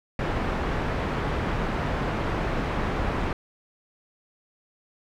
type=low-pass noise; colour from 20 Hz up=pink; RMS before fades=-27 dBFS; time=0.19-3.33 s; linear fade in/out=2 ms; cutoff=1800 Hz; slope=12 dB/octave; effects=none